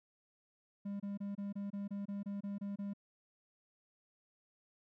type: tone bursts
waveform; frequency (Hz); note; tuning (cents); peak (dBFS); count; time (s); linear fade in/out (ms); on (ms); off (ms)
triangle; 200.8; G3; +42; -36; 12; 0.85-2.936; 10; 150; 26
effects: none